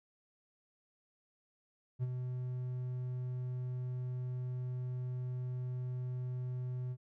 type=tone with ADSR envelope; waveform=triangle; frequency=125.8 Hz; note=B2; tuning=32 cents sharp; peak=-28 dBFS; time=1.99-6.97 s; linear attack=39 ms; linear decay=32 ms; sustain=-6 dB; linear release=55 ms; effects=none